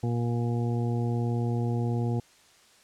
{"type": "harmonic tone", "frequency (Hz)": 118.6, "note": "A#2", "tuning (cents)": 30, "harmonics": [1, 2, 3, 4, 6, 7], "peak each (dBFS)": [-26, -32, -36, -38, -42, -43], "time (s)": [0.03, 2.2], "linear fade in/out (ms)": 5, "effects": ["white hiss -58 dBFS RMS until 2.83 s", "low-pass 8000 Hz 12 dB/octave"]}